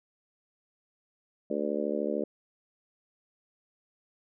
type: harmonic tone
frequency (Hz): 73.42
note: D2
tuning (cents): 0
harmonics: 3 / 4 / 5 / 6 / 7 / 8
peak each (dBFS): -35 / -35 / -35 / -35 / -35 / -35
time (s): 1.5-2.24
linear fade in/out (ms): 5
effects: none